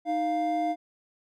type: tone pair together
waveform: triangle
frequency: 311.1 / 698.5 Hz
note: D#4 / F5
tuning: 0 / 0 cents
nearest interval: octave + major second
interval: 1400 cents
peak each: -28 / -24 dBFS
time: 0.05-0.76 s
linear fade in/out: 50 ms
effects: none